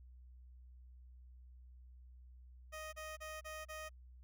15% pulse tone bursts, 623 Hz, D#5, 2 cents sharp, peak -39 dBFS, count 5, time 2.72-3.894 s, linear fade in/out 20 ms, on 210 ms, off 31 ms, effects added 62 Hz sine -55 dBFS peak until 4.23 s

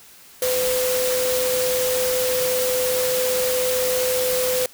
sine tone in noise, 506 Hz, B4, 42 cents sharp, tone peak -20 dBFS, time 0.42-4.66 s, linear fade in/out 2 ms, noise white, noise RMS -25 dBFS, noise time 0.42-4.66 s, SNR +2 dB, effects white hiss -47 dBFS RMS until 4.73 s

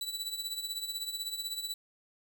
sawtooth tone with tremolo, 3951 Hz, B7, in tune, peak -29 dBFS, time 0.01-1.74 s, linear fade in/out 2 ms, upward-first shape triangle, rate 16 Hz, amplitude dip 75%, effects none

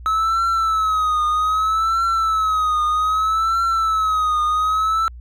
triangle tone with vibrato, 1289 Hz, E6, 39 cents flat, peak -14 dBFS, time 0.06-5.08 s, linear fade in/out 0 ms, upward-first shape triangle, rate 0.63 Hz, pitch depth 92 cents each way, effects added 60 Hz sine -34 dBFS peak until 5.2 s

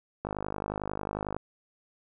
click train, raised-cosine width 1 ms, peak -18 dBFS, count 58, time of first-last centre 0.25-1.365 s, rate 51.1 Hz, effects none

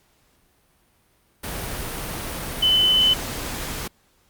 sine tone in noise, 3025 Hz, F#7, 38 cents sharp, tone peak -14 dBFS, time 2.62-3.14 s, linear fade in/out 10 ms, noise pink, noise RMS -30 dBFS, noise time 1.43-3.88 s, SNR +13 dB, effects pink hiss -62 dBFS RMS until 4.29 s + Opus 48 kbps

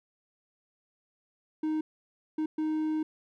triangle tone bursts at uneven times, 311.1 Hz, D#4, in tune, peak -25 dBFS, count 3, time 1.63-1.81 / 2.38-2.46 / 2.58-3.03 s, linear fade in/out 5 ms, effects none

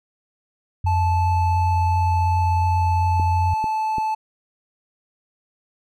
sine tone with vibrato, 88.7 Hz, F2, 27 cents sharp, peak -18 dBFS, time 0.84-3.54 s, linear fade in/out 5 ms, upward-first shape square, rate 2.8 Hz, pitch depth 10 cents each way
triangle tone, 872 Hz, A5, 16 cents flat, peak -18 dBFS, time 0.86-4.15 s, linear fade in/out 10 ms
clicks, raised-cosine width 3 ms, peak -17 dBFS, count 3, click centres 3.198 / 3.642 / 3.983 s
effects none

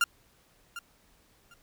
30% pulse tone with echo, 1396.9 Hz, F6, in tune, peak -19 dBFS, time 0.01-0.04 s, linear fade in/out 2 ms, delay 750 ms, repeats 2, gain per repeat -15 dB, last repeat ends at 1.54 s, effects pink hiss -64 dBFS RMS until 1.62 s

